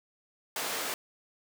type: high-pass noise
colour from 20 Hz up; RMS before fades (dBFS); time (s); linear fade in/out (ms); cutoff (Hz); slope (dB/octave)
pink; -34; 0.56-0.94; 2; 460; 12
effects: none